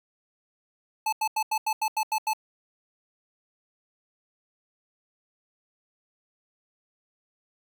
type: tone bursts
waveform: square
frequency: 869 Hz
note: A5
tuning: 22 cents flat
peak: -24 dBFS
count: 9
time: 1.06-2.334 s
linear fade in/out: 5 ms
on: 66 ms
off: 85 ms
effects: none